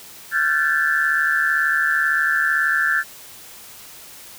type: tone cluster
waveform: sine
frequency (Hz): 1375 / 1517 / 1595 / 1748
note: F6 / F#6 / G6 / A6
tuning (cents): -27 / +43 / +30 / -12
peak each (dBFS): -24 / -23 / -23 / -19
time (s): 0.31-3.04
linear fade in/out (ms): 50
effects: white hiss -41 dBFS RMS until 4.38 s